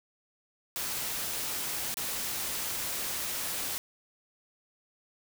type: noise with dropouts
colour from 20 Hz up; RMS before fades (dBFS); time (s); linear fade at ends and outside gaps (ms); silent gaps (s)
white; -34; 0.76-3.78; 0; 1.942-1.971
effects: none